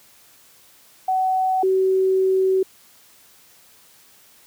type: tone pair in turn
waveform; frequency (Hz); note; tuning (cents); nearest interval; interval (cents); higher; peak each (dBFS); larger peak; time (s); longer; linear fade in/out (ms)
sine; 752 / 378.9; F#5 / F#4; +28 / +41; octave; 1187; first; -17 / -15; second; 1.08-1.63 / 1.63-2.63; second; 5
effects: white hiss -52 dBFS RMS until 4.46 s + high-pass 60 Hz 12 dB/octave